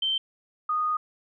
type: tone pair in turn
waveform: sine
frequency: 3115 / 1236.2 Hz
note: G7 / D#6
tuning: -12 / -12 cents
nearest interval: octave + major third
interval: 1600 cents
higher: first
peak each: -23 dBFS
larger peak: neither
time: 0.02-0.18 / 0.69-0.97 s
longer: second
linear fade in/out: 5 ms
effects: none